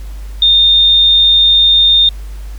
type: tone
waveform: sine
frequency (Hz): 3643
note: A#7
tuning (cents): -41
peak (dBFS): -5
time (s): 0.42-2.09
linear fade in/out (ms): 2
effects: added 50 Hz sine -23 dBFS peak until 2.58 s + pink hiss -42 dBFS RMS until 2.58 s